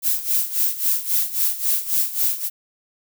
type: noise with tremolo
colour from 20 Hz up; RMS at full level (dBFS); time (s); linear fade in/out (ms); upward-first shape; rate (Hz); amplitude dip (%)
violet; -18; 0.02-2.5; 50; sine; 3.7; 80
effects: none